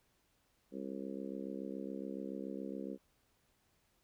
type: harmonic tone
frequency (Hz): 67.1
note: C2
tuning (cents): +44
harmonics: 3 / 4 / 5 / 6 / 7 / 8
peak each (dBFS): -45 / -45 / -47 / -50 / -49 / -51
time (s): 0.71-2.98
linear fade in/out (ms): 50
effects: pink hiss -75 dBFS RMS until 4.03 s